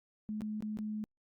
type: tone with dropouts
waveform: sine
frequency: 213.5 Hz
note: G#3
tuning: 48 cents sharp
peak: -35 dBFS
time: 0.29-1.04 s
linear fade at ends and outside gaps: 0 ms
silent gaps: 0.408-0.418 / 0.606-0.624 / 0.772-0.788 s
effects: Opus 48 kbps